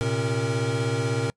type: tone cluster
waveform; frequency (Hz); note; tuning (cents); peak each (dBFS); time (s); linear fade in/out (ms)
square; 113.8 / 130 / 270.8 / 464.1; A#2 / C3 / C#4 / A#4; -41 / -11 / -40 / -8; -28 / -29 / -34 / -29; 0.01-1.3; 0
effects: noise-tail reverb RT60 0.1 s tail -26 dB re dry + resampled to 22050 Hz